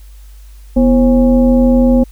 sine tone with frequency modulation, 244.8 Hz, B3, 15 cents flat, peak -6 dBFS, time 0.76-2.04 s, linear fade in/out 10 ms, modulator 288 Hz, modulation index 0.86, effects added 50 Hz sine -33 dBFS peak until 2.11 s + white hiss -50 dBFS RMS until 2.11 s

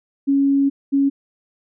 sine tone pair in turn, 277.2 / 277.2 Hz, C#4 / C#4, 0 / 0 cents, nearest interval unison, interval 0 cents, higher neither, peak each -13 dBFS, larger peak neither, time 0.27-0.7 / 0.92-1.1 s, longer first, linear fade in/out 20 ms, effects none

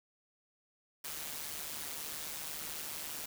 white noise with amplitude modulation, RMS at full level -39 dBFS, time 1.04-3.26 s, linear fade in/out 5 ms, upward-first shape sine, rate 151 Hz, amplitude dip 65%, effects none

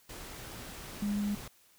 sine tone in noise, 205.2 Hz, G#3, 21 cents flat, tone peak -29 dBFS, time 1.02-1.35 s, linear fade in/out 5 ms, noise pink, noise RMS -45 dBFS, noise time 0.09-1.48 s, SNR +13 dB, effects white hiss -64 dBFS RMS until 1.78 s

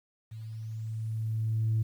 sine tone with level ramp, 110.8 Hz, A2, 13 cents sharp, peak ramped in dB -39 to -22 dBFS, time 0.31-1.83 s, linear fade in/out 10 ms, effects tanh soft clip ceiling -21 dBFS + 10-bit

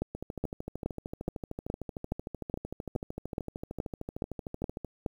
two click trains, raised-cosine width 2 ms, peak -23 / -17 dBFS, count 63 / 13, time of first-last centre 0.15-4.847 / 0.02-5.062 s, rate 13.2 / 2.38 Hz, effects 9-bit

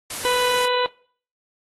white noise, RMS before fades -30 dBFS, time 0.1-0.66 s, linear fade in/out 5 ms
harmonic tone, 495.7 Hz, B4, 6 cents sharp, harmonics 1 / 2 / 3 / 4 / 5 / 6 / 7 / 8, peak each -21 / -23 / -30 / -33 / -34 / -30 / -38 / -31 dBFS, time 0.25-0.86 s, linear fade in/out 0 ms
effects noise-tail reverb RT60 0.5 s tail -23 dB re dry + AAC 32 kbps

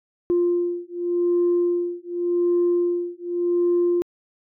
sine beating tone pair, 349.2 / 350.07 Hz, F4 / F4, 0 / +4 cents, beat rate 0.87 Hz, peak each -21 / -21 dBFS, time 0.3-4.02 s, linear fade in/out 0 ms, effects tanh soft clip ceiling -13 dBFS

